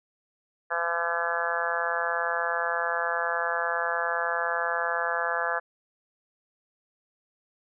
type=harmonic tone; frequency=169.8 Hz; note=F3; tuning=48 cents flat; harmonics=3 / 4 / 5 / 6 / 7 / 8 / 9 / 10; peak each=-34 / -33 / -35 / -35 / -34 / -34 / -33 / -31 dBFS; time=0.7-5.6 s; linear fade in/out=20 ms; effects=none